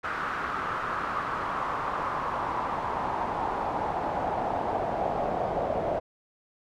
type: noise with band-pass filter sweep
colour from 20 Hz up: brown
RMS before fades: -30 dBFS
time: 0.03-6 s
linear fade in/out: 20 ms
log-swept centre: 1400 to 640 Hz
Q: 3.5
effects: none